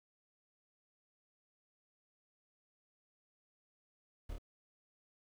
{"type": "noise with echo", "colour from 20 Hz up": "brown", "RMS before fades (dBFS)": -43, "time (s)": [4.29, 4.33], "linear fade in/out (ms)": 5, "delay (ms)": 27, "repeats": 2, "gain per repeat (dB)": -2, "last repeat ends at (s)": 4.384, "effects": []}